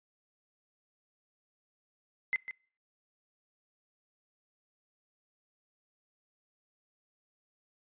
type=tone with echo; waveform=sine; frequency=2055 Hz; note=C7; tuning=32 cents flat; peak=-26 dBFS; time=2.33-2.36 s; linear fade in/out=0 ms; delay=150 ms; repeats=1; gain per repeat=-10 dB; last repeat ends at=2.51 s; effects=noise-tail reverb RT60 0.5 s tail -26 dB re dry + resampled to 8000 Hz